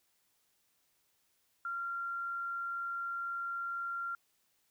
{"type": "tone", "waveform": "sine", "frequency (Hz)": 1381, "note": "F6", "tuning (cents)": -20, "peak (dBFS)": -35, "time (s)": [1.65, 4.15], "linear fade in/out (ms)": 2, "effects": ["white hiss -75 dBFS RMS until 4.7 s"]}